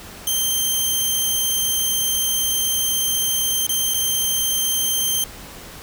10% pulse tone with dropouts, 3143 Hz, G7, 4 cents sharp, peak -10 dBFS, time 0.27-5.24 s, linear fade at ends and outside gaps 2 ms, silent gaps 3.667-3.692 / 3.938-3.943 s, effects pink hiss -38 dBFS RMS until 5.82 s

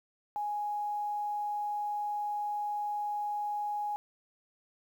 sine tone with quantisation, 830.6 Hz, G#5, in tune, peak -31 dBFS, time 0.36-3.96 s, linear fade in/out 0 ms, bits 10, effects none

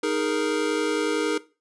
square chord, D# suspended fourth, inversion none, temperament equal, 311.1 / 415.3 / 466.2 Hz, D#4 / G#4 / A#4, 0 / 0 / 0 cents, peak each -28 / -28 / -27 dBFS, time 0.03-1.38 s, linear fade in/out 5 ms, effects noise-tail reverb RT60 0.3 s tail -18 dB re dry + resampled to 22050 Hz

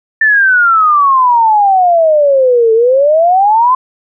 sine exponential two-way sweep, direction down then up, 1790 to 440 to 1046 Hz, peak -5 dBFS, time 0.21-3.75 s, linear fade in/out 5 ms, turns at 2.73 s, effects none

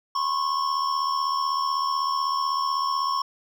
triangle tone cluster, 1016 / 1092 / 5410 Hz, B5 / C#6 / E8, +49 / -26 / +44 cents, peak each -28 / -22 / -31 dBFS, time 0.15-3.22 s, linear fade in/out 5 ms, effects none

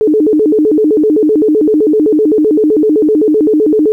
sine tone with vibrato, 362.6 Hz, F#4, 35 cents flat, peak -6 dBFS, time 0.01-3.92 s, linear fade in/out 0 ms, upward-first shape square, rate 7.8 Hz, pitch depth 300 cents each way, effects 8-bit

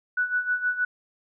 sine tone with tremolo, 1480 Hz, F#6, in tune, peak -20 dBFS, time 0.17-0.85 s, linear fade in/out 5 ms, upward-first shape sine, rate 6.4 Hz, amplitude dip 75%, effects none

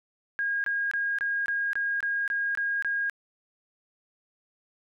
sine tone bursts, 1629 Hz, G#6, 34 cents flat, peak -25 dBFS, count 10, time 0.39-3.097 s, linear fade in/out 0 ms, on 250 ms, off 23 ms, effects none

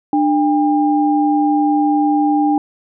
sine tone pair together, 298.1 / 802.5 Hz, D4 / G5, +26 / +40 cents, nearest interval octave + perfect fourth, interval 1714 cents, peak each -13 / -16 dBFS, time 0.13-2.58 s, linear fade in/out 2 ms, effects none

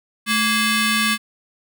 15% pulse ring-modulated tone, 936 Hz, A#5, 7 cents sharp, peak -7 dBFS, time 0.26-1.18 s, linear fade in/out 50 ms, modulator 718 Hz, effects none

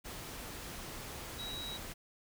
sine tone in noise, 3851 Hz, B7, 44 cents flat, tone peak -41 dBFS, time 1.38-1.78 s, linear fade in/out 20 ms, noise pink, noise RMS -45 dBFS, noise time 0.04-1.94 s, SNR +1 dB, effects none

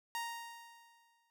sawtooth tone with exponential decay, 932.3 Hz, A#5, in tune, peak -32 dBFS, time 0.15-1.3 s, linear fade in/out 0 ms, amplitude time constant 250 ms, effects noise-tail reverb RT60 0.1 s tail -25 dB re dry

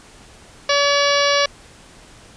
harmonic tone, 570 Hz, C#5, 48 cents sharp, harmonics 1 / 2 / 3 / 4 / 5 / 6 / 7 / 8 / 9 / 10, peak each -18 / -21 / -23 / -24 / -25 / -26 / -26 / -27 / -28 / -28 dBFS, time 0.69-1.46 s, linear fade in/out 5 ms, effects pink hiss -45 dBFS RMS until 2.36 s + resampled to 22050 Hz

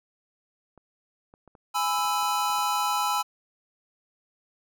clicks, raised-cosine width 1 ms, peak -37 dBFS, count 9, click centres 0.777 / 1.339 / 1.477 / 1.552 / 1.987 / 2.053 / 2.229 / 2.5 / 2.585 s
square chord, E major, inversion first, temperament equal with one note detuned, 830.6 / 998.7 / 1318.5 Hz, G#5 / B5 / E6, 0 / +19 / 0 cents, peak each -29 dBFS, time 1.74-3.23 s, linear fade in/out 20 ms
effects none

